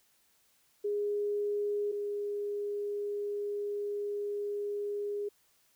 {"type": "tone pair in turn", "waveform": "sine", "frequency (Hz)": [411.9, 410.1], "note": ["G#4", "G#4"], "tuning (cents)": [-14, -22], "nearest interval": "unison", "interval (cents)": 8, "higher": "first", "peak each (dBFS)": [-29, -32], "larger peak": "first", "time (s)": [[0.84, 1.92], [1.92, 5.29]], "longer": "second", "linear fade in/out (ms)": 10, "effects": ["white hiss -69 dBFS RMS until 5.75 s"]}